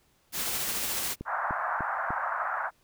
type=noise with tremolo; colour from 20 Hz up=white; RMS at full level=-30 dBFS; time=0.32-1.16 s; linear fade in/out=50 ms; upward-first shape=sine; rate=14 Hz; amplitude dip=25%
type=click train; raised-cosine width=3 ms; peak=-23 dBFS; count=4; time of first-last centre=1.21-2.106 s; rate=3.35 Hz
type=band-pass noise; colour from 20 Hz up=white; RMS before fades=-31 dBFS; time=1.25-2.71 s; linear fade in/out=50 ms; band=660 to 1600 Hz; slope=48 dB/octave
effects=pink hiss -67 dBFS RMS until 2.83 s